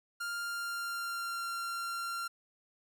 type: tone with pitch glide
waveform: 45% pulse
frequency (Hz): 1400 to 1378.3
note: F6 to F6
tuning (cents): +4 to -23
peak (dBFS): -35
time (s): 0.2-2.28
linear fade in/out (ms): 10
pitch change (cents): -27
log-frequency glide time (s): 0.37-1.47
effects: none